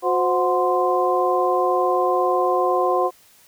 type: tone cluster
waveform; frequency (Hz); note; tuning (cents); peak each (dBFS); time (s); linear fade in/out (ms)
sine; 363.1 / 521 / 731 / 1041; F#4 / C5 / F#5 / C6; -33 / -7 / -21 / -9; -22; 0.02-3.11; 50
effects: white hiss -53 dBFS RMS until 3.47 s